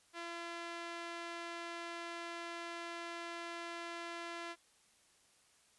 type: tone with band-pass filter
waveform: sawtooth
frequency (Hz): 340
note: F4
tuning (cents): -46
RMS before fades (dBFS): -45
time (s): 0.13-4.56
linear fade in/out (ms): 50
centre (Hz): 2000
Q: 0.61
effects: white hiss -69 dBFS RMS until 5.78 s + resampled to 24000 Hz